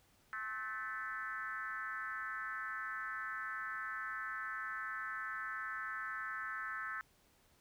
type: tone with frequency modulation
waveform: sine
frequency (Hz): 1531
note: G6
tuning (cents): -41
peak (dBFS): -39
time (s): 0.33-7.01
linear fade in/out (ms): 0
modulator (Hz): 229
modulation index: 1.5
effects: pink hiss -70 dBFS RMS until 7.6 s